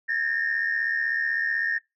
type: tone cluster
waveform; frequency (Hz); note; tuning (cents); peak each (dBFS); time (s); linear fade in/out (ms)
sine; 1637 / 1760 / 1836; G#6 / A6 / A#6; -25 / 0 / -27; -30 / -29 / -24; 0.08-1.79; 20
effects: noise-tail reverb RT60 0.2 s tail -23 dB re dry + tanh soft clip ceiling -17 dBFS